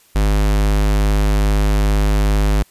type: tone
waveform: square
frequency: 51.2 Hz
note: G#1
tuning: 24 cents flat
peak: -13 dBFS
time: 0.15-2.63 s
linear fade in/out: 10 ms
effects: white hiss -52 dBFS RMS until 2.7 s + resampled to 32000 Hz